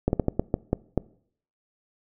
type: slowing click train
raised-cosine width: 2 ms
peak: -8 dBFS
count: 8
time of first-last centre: 0.08-0.977 s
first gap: 51 ms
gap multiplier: 1.3
effects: noise-tail reverb RT60 0.6 s tail -22 dB re dry